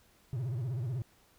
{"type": "tone with vibrato", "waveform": "triangle", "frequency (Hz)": 123.47, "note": "B2", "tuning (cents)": 0, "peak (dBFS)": -30, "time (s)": [0.33, 1.02], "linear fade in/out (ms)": 0, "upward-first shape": "sine", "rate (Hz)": 16, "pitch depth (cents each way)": 210, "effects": ["pink hiss -65 dBFS RMS until 1.38 s"]}